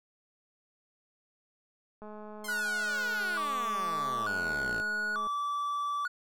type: click train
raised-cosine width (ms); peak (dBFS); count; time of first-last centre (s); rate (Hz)
1; -33; 690; 2.02-5.27; 212
type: exponential sweep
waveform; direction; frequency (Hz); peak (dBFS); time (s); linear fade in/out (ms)
5% pulse; down; 1078 to 51.91; -28; 2.44-4.82; 5
type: tone with vibrato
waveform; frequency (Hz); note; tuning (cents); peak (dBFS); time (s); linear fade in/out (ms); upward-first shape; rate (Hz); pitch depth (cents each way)
triangle; 1300; E6; -24; -28; 2.48-6.08; 10; square; 0.56; 200
effects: none